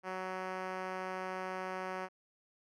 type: tone with band-pass filter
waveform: 5% pulse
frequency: 186.4 Hz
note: F#3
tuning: 13 cents sharp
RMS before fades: -40 dBFS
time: 0.03-2.09 s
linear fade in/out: 50 ms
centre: 570 Hz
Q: 0.52
effects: none